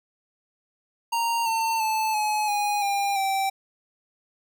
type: tone with pitch steps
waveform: square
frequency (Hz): 928 / 901.1 / 874.9 / 849.5 / 824.8 / 800.9 / 777.7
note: A#5 / A5 / A5 / G#5 / G#5 / G5 / G5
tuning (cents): -8 / +41 / -10 / +39 / -12 / +37 / -14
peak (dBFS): -23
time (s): 1.12-3.5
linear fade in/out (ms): 10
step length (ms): 340
effects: none